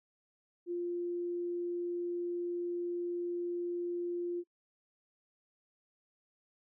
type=tone; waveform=sine; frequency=349.2 Hz; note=F4; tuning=in tune; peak=-33 dBFS; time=0.66-4.44 s; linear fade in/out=50 ms; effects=noise-tail reverb RT60 0.1 s tail -24 dB re dry